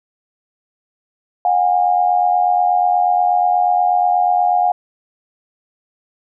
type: tone pair together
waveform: sine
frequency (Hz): 720.7 / 809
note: F#5 / G#5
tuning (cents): -46 / -46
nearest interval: major second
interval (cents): 200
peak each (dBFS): -13 / -17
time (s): 1.45-4.72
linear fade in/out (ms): 2
effects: none